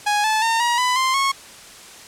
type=tone with pitch steps; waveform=sawtooth; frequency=830 / 869.3 / 910.4 / 953.4 / 998.5 / 1045.7 / 1095.2 Hz; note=G#5 / A5 / A#5 / A#5 / B5 / C6 / C#6; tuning=-1 / -21 / -41 / +39 / +19 / -1 / -21 cents; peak=-13 dBFS; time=0.06-1.32 s; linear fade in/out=10 ms; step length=180 ms; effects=white hiss -41 dBFS RMS until 2.07 s + low-pass 9000 Hz 12 dB/octave